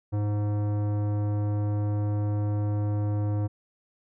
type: tone with tanh clipping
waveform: sine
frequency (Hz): 103.83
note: G#2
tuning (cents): 0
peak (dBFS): -26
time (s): 0.12-3.48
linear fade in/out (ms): 20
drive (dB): 16
effects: none